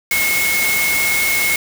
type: tone in noise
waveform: sine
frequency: 2175 Hz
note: C#7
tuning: 33 cents flat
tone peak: -16 dBFS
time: 0.11-1.56 s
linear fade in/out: 2 ms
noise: white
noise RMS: -20 dBFS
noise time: 0.11-1.56 s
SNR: +1 dB
effects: none